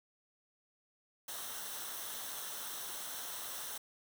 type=noise with comb filter; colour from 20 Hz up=white; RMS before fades=-43 dBFS; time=1.28-3.78 s; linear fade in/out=5 ms; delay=0.42 ms; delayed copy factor=-0.6; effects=none